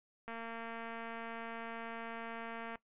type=click train; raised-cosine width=0.5 ms; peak=-30 dBFS; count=568; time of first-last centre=0.28-2.756 s; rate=229 Hz; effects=noise-tail reverb RT60 0.1 s tail -19 dB re dry + resampled to 8000 Hz